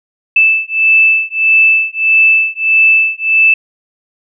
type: beating tone pair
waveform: sine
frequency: 2634 / 2635.6 Hz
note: E7 / E7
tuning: -2 / -1 cents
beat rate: 1.6 Hz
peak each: -10 dBFS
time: 0.36-3.54 s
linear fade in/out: 5 ms
effects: none